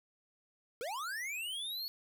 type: linear sweep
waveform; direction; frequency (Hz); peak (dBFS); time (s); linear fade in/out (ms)
square; up; 435.4 to 4435; -38; 0.81-1.88; 0
effects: none